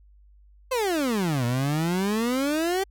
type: exponential two-way sweep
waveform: 30% pulse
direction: down then up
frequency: 536 to 117.3 to 395.1 Hz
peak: -20 dBFS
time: 0.71-2.84 s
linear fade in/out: 10 ms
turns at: 1.45 s
effects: added 50 Hz sine -51 dBFS peak until 2.9 s